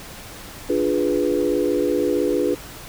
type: chord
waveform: sine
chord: D diminished seventh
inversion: none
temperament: equal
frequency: 293.7 / 349.2 / 415.3 / 493.9 Hz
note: D4 / F4 / Ab4 / Cb5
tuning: 0 / 0 / 0 / 0 cents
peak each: -23 dBFS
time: 0.69-2.55 s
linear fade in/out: 10 ms
effects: pink hiss -38 dBFS RMS until 2.88 s